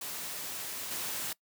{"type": "noise with level steps", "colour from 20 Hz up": "white", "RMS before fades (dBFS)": [-39, -36], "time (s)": [0.01, 1.33], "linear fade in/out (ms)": 5, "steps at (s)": 0.91, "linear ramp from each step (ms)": 2, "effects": ["noise-tail reverb RT60 0.1 s tail -22 dB re dry", "high-pass 100 Hz 12 dB/octave"]}